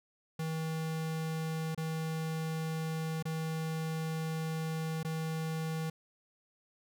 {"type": "tone with dropouts", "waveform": "square", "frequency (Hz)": 160, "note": "D#3", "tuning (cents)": 49, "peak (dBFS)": -34, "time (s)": [0.39, 5.9], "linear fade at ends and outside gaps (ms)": 5, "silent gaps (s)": [[1.748, 1.776], [3.226, 3.253], [5.031, 5.047]], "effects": []}